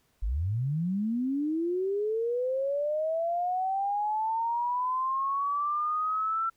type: linear sweep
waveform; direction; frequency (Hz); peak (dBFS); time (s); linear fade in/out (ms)
sine; up; 43.31 to 1348; -26; 0.22-6.5; 10
effects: pink hiss -70 dBFS RMS until 6.56 s